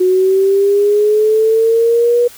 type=linear sweep; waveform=sine; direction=up; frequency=365.1 to 484.6 Hz; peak=-8 dBFS; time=0-2.28 s; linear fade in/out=10 ms; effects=white hiss -38 dBFS RMS until 2.37 s